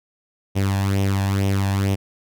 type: tone with flanger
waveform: sawtooth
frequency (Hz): 98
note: G2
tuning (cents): 0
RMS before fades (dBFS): -20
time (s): 0.55-1.96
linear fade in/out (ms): 20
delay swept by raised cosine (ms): 0.33 to 1.19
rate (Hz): 2.2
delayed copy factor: +0.65
effects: none